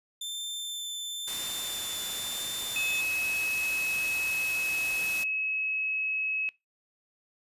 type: tone with vibrato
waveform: sawtooth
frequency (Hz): 3553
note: A7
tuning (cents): +16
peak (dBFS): -31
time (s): 0.21-3.01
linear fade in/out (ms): 5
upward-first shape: sine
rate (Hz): 0.99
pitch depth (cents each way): 8
type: noise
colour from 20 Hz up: white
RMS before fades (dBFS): -37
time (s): 1.27-5.24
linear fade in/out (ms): 10
type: tone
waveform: sine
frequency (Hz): 2570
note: E7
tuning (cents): -45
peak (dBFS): -28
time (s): 2.76-6.49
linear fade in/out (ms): 0
effects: noise-tail reverb RT60 0.2 s tail -22 dB re dry + resampled to 32000 Hz